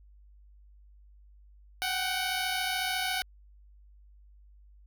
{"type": "tone pair together", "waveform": "10% pulse", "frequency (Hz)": [740, 774], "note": ["F#5", "G5"], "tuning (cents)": [0, -22], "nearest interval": "minor second", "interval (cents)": 78, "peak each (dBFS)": [-22, -26], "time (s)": [1.82, 3.22], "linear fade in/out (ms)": 0, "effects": ["added 50 Hz sine -53 dBFS peak until 4.86 s"]}